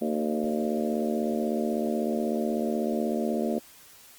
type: harmonic tone with a mistuned harmonic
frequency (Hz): 76.2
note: D#2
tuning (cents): -36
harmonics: 3 / 4 / 5 / 6 / 7 / 8 / 9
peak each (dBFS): -28 / -34 / -32 / -36 / -36 / -34 / -37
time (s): 0.01-3.59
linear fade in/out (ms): 10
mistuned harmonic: 8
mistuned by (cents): -21
effects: white hiss -52 dBFS RMS until 4.18 s + Opus 24 kbps